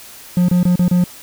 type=tone with dropouts; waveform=triangle; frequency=178.2 Hz; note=F3; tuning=35 cents sharp; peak=-8 dBFS; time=0.37-1.04 s; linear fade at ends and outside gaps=2 ms; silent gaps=0.485-0.512 / 0.631-0.652 / 0.757-0.793 / 0.882-0.912 s; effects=white hiss -38 dBFS RMS until 1.22 s